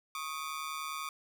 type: ring-modulated tone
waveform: sawtooth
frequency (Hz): 1174.7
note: D6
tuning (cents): 0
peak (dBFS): -30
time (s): 0.15-1.09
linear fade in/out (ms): 0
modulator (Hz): 75
effects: none